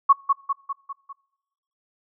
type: tone with echo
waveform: sine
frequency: 1108.7 Hz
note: C#6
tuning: in tune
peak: -9 dBFS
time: 0.09-0.13 s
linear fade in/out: 10 ms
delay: 200 ms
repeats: 5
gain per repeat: -5 dB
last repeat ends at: 1.13 s
effects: noise-tail reverb RT60 1.0 s tail -25 dB re dry